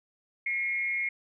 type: tone with frequency modulation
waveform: sine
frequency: 2160 Hz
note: C#7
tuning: 45 cents flat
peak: -27 dBFS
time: 0.46-1.09 s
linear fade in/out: 5 ms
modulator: 212 Hz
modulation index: 0.43
effects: none